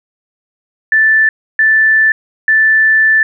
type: tone bursts at uneven times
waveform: sine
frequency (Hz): 1760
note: A6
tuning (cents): 0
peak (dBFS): -6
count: 3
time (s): 0.92-1.29 / 1.59-2.12 / 2.48-3.23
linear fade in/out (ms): 2
effects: none